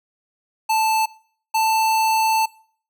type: tone pair in turn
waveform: square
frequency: 880 / 884.1 Hz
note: A5 / A5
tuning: 0 / +8 cents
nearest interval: unison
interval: 8 cents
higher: second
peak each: -17 dBFS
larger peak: neither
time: 0.69-1.06 / 1.54-2.46 s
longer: second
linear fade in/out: 10 ms
effects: noise-tail reverb RT60 0.5 s tail -21 dB re dry